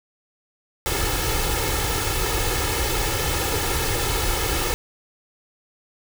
pink noise with comb filter, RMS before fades -23 dBFS, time 0.86-4.74 s, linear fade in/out 0 ms, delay 2.3 ms, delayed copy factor +0.75, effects none

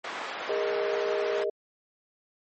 white band-pass noise, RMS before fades -36 dBFS, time 0.04-1.44 s, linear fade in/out 5 ms, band 460 to 1700 Hz, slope 12 dB/octave
sine chord, Ab suspended second, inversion none, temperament equal with one note detuned, 408.2 / 466.2 / 622.3 Hz, Ab4 / Bb4 / Eb5, -30 / 0 / 0 cents, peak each -29 / -31 / -31 dBFS, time 0.49-1.5 s, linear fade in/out 5 ms
effects MP3 32 kbps

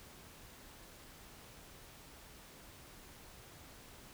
silence, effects pink hiss -56 dBFS RMS until 4.13 s

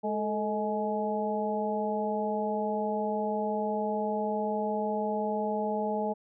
harmonic tone with a mistuned harmonic, 210.6 Hz, G#3, 24 cents sharp, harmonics 1 / 2 / 3 / 4, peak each -33 / -33 / -33 / -33 dBFS, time 0.03-6.14 s, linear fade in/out 20 ms, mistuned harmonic 2, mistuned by +64 cents, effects none

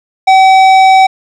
triangle tone with tanh clipping, 763 Hz, G5, 47 cents flat, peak -4 dBFS, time 0.27-1.07 s, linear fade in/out 10 ms, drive 17 dB, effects none

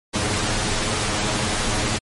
pink noise with comb filter, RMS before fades -22 dBFS, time 0.13-1.99 s, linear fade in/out 20 ms, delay 9.5 ms, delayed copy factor +0.7, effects low-pass 10000 Hz 12 dB/octave + MP3 48 kbps

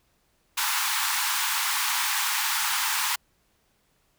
pink high-pass noise, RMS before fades -26 dBFS, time 0.57-3.16 s, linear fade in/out 10 ms, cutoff 830 Hz, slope 96 dB/octave, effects pink hiss -68 dBFS RMS until 4.18 s

